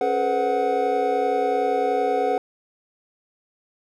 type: tone cluster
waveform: triangle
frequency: 275.9 / 424.8 / 487.6 / 518 / 740 Hz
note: C#4 / G#4 / B4 / C5 / F#5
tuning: -8 / +39 / -22 / -17 / 0 cents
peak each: -30 / -23 / -23 / -27 / -21 dBFS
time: 0.01-2.38 s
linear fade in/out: 2 ms
effects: none